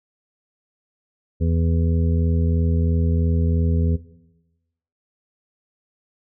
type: harmonic tone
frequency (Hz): 83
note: E2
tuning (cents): +12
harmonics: 1 / 2 / 3 / 5 / 6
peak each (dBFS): -18 / -24 / -28 / -32 / -34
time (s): 1.4-3.97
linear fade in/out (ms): 20
effects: noise-tail reverb RT60 1.0 s tail -17 dB re dry

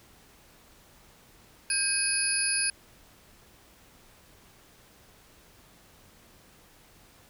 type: tone cluster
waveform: sine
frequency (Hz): 1599 / 2542 / 4452 / 4982 / 10330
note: G6 / D#7 / C#8 / D#8 / E9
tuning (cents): +34 / +36 / +7 / +1 / -36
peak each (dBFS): -34 / -32 / -35 / -33 / -27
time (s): 1.7-2.7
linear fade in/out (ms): 2
effects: pink hiss -57 dBFS RMS until 7.29 s

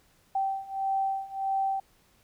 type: beating tone pair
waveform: sine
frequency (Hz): 776 / 777.6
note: G5 / G5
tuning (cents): -18 / -14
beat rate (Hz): 1.6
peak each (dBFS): -31 / -29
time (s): 0.35-1.8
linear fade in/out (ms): 5
effects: pink hiss -64 dBFS RMS until 2.23 s

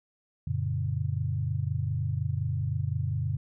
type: chord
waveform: sine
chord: F# major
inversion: none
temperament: equal with one note detuned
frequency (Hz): 92.5 / 116.54 / 142.24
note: F#2 / A#2 / C#3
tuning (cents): 0 / 0 / +45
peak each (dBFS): -31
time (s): 0.47-3.37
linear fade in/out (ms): 5
effects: none

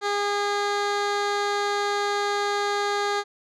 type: tone with low-pass filter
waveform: 15% pulse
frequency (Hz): 407.9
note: G#4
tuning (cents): -31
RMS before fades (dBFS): -25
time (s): 0.01-3.24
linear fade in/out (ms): 50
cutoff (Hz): 5300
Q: 0.99
effects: none

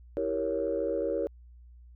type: chord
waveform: sine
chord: E diminished seventh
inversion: none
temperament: equal with one note detuned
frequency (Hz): 327.5 / 392 / 466.2 / 554.4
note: E4 / G4 / Bb4 / Db5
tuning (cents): -11 / 0 / 0 / 0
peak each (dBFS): -34 / -34 / -31 / -31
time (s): 0.17-1.27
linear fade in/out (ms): 0
effects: tanh soft clip ceiling -19 dBFS + added 60 Hz sine -49 dBFS peak until 1.95 s

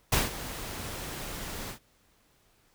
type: noise with ADSR envelope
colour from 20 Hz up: pink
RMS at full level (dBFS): -23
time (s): 0.12-1.79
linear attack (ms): 7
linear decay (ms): 170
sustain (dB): -15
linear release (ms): 100
effects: pink hiss -66 dBFS RMS until 2.74 s

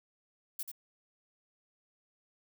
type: noise with echo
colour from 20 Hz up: violet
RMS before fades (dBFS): -37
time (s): 0.59-0.63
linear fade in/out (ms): 5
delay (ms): 86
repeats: 1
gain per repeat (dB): -6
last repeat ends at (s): 0.716
effects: none

